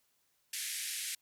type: band-pass noise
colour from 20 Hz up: white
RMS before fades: -39 dBFS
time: 0.53-1.15 s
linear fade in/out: 5 ms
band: 1700 to 12000 Hz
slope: 48 dB/octave
effects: white hiss -75 dBFS RMS until 1.21 s